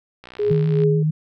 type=click train; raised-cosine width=0.3 ms; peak=-23 dBFS; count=38; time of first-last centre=0.24-0.836 s; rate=62.1 Hz
type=tone with exponential growth; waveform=triangle; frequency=112.9 Hz; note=A2; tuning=45 cents sharp; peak=-22 dBFS; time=0.37-0.52 s; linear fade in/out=0 ms; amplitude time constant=32 ms
type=tone with tremolo; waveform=sine; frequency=415.3 Hz; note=G#4; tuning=in tune; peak=-15 dBFS; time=0.39-1.03 s; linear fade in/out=5 ms; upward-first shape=triangle; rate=2.7 Hz; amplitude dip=85%
type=tone with vibrato; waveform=sine; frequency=155.56 Hz; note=D#3; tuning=in tune; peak=-16 dBFS; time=0.5-1.11 s; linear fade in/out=10 ms; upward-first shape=sine; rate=6.9 Hz; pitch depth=23 cents each way
effects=none